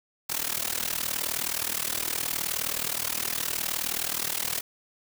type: noise with amplitude modulation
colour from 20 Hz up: white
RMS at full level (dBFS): -26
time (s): 0.29-4.61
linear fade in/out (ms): 10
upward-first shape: sine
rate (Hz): 39.2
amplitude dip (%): 90
effects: none